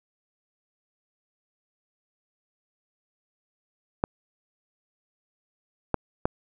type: clicks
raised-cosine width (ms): 1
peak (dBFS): -8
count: 3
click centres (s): 4.039 / 5.943 / 6.255
effects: none